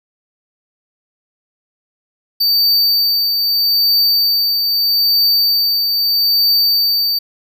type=tone with tremolo; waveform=square; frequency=4606 Hz; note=D8; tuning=34 cents flat; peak=-10 dBFS; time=2.4-7.19 s; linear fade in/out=10 ms; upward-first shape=triangle; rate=0.79 Hz; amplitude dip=40%; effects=none